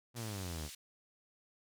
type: exponential sweep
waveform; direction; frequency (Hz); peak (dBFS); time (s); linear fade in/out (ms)
sawtooth; down; 123.47 to 71.2; -36; 0.14-0.7; 50
type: band-pass noise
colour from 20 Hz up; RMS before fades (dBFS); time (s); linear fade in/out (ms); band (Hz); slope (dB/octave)
pink; -50; 0.16-0.75; 5; 3500 to 11000; 12
effects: none